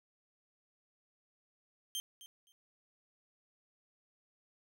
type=tone with echo; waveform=sawtooth; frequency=3151 Hz; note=G7; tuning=8 cents sharp; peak=-33 dBFS; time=1.95-2 s; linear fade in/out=0 ms; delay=260 ms; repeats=2; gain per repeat=-15 dB; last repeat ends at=2.52 s; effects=none